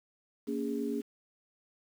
sine tone cluster, 233.2 / 282.1 / 412.2 Hz, A#3 / C#4 / G#4, +1 / +30 / -13 cents, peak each -35 / -35 / -36 dBFS, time 0.47-1.02 s, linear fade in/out 20 ms, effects 9-bit

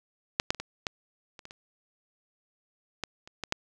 clicks, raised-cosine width 0.2 ms, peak -6 / -7 / -26 / -18 / -12 / -28 / -26 / -27 / -14 / -29 / -16 / -9 dBFS, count 12, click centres 0.399 / 0.505 / 0.547 / 0.6 / 0.868 / 1.392 / 1.454 / 1.509 / 3.037 / 3.275 / 3.437 / 3.524 s, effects none

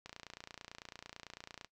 click train, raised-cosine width 0.2 ms, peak -29 dBFS, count 47, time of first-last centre 0.06-1.646 s, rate 29 Hz, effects noise-tail reverb RT60 0.1 s tail -18 dB re dry

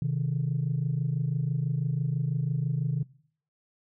sine tone pair together, 130 / 156.06 Hz, C3 / D#3, -11 / +6 cents, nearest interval minor third, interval 317 cents, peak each -27 dBFS, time 0.02-3.03 s, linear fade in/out 2 ms, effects noise-tail reverb RT60 0.6 s tail -22 dB re dry + tanh soft clip ceiling -20 dBFS

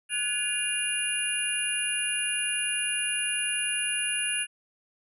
sine tone cluster, 1479 / 1699 / 2444 / 2805 / 9930 Hz, F#6 / G#6 / D#7 / F7 / D#9, -1 / +39 / -32 / +7 / -5 cents, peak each -39 / -36 / -34 / -30 / -30 dBFS, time 0.09-4.47 s, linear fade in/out 50 ms, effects none

